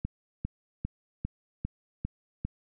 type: click train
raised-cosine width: 5 ms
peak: -19 dBFS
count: 7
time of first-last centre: 0.05-2.45 s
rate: 2.5 Hz
effects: none